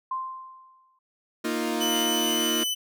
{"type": "tone with exponential decay", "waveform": "sine", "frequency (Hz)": 1045, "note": "C6", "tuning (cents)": -2, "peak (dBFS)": -25, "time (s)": [0.11, 0.99], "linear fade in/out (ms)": 5, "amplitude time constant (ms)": 190}
{"type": "chord", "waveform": "sawtooth", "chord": "Bb suspended fourth", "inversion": "none", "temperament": "equal", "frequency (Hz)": [233.1, 311.1, 349.2], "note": ["Bb3", "Eb4", "F4"], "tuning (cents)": [0, 0, 0], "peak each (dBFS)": -26, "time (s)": [1.44, 2.64], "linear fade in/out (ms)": 10}
{"type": "tone", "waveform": "sawtooth", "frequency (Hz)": 2999, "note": "F#7", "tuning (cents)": 23, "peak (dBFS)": -22, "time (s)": [1.8, 2.75], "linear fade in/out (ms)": 20}
{"effects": []}